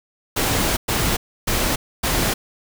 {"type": "noise bursts at uneven times", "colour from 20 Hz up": "pink", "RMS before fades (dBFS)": -20, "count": 4, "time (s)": [[0.36, 0.77], [0.88, 1.17], [1.47, 1.76], [2.03, 2.34]], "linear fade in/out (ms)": 10, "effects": []}